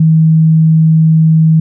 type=tone; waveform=sine; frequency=159.7 Hz; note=D#3; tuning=45 cents sharp; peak=-4 dBFS; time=0-1.6 s; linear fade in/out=5 ms; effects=none